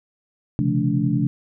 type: tone cluster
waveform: sine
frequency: 128.8 / 139.5 / 170.6 / 214.9 / 288.9 Hz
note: C3 / C#3 / F3 / A3 / D4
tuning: -27 / +11 / -40 / -41 / -28 cents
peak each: -24 dBFS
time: 0.59-1.27 s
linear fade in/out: 0 ms
effects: none